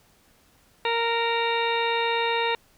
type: harmonic tone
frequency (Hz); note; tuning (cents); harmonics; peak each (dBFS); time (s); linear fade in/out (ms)
464; A#4; -8; 1 / 2 / 3 / 4 / 5 / 6 / 8 / 9; -27 / -26 / -36 / -32 / -32 / -32 / -32 / -45; 0.85-2.55; 2
effects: pink hiss -60 dBFS RMS until 2.77 s